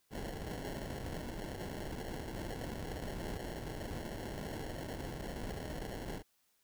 pink noise with sample-and-hold, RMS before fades -42 dBFS, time 0.1-6.23 s, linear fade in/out 50 ms, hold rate 1225 Hz, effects white hiss -75 dBFS RMS until 6.63 s

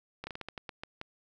slowing click train, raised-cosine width 0.3 ms, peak -23 dBFS, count 10, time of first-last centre 0.24-1.014 s, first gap 30 ms, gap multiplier 1.25, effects none

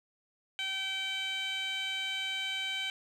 15% pulse tone with band-pass filter, 771 Hz, G5, 29 cents flat, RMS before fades -35 dBFS, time 0.59-2.9 s, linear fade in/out 0 ms, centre 3100 Hz, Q 2.3, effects none

